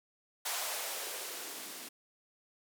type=noise with band-pass filter sweep; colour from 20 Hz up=violet; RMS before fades=-40 dBFS; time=0.45-1.89 s; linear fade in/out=10 ms; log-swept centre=790 to 230 Hz; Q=1.9; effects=none